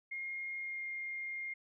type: tone with pitch glide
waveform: sine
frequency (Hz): 2136 to 2122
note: C7 to C7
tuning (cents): +35 to +24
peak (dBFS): -38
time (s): 0.11-1.54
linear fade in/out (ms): 10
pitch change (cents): -11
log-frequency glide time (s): 0.57-0.84
effects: none